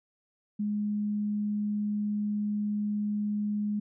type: tone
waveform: sine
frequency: 208.3 Hz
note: G#3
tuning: 5 cents sharp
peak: -27 dBFS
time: 0.59-3.8 s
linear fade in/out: 10 ms
effects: none